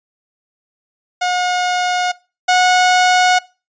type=tone pair in turn; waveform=sawtooth; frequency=722 / 730.4 Hz; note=F#5 / F#5; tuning=-43 / -23 cents; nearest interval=unison; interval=20 cents; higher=second; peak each=-11 / -6 dBFS; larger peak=second; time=1.21-2.12 / 2.48-3.39 s; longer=neither; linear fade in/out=10 ms; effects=noise-tail reverb RT60 0.3 s tail -21 dB re dry + resampled to 16000 Hz